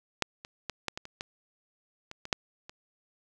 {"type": "clicks", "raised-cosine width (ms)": 0.2, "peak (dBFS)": [-8, -25, -16, -13, -19, -26, -18, -24, -23, -7, -26], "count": 11, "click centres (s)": [0.223, 0.449, 0.697, 0.883, 0.975, 1.054, 1.209, 2.114, 2.254, 2.328, 2.695], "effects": []}